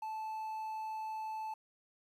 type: tone with quantisation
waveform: triangle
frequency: 874 Hz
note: A5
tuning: 12 cents flat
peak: -36 dBFS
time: 0.02-1.54 s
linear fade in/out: 5 ms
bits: 11
effects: resampled to 32000 Hz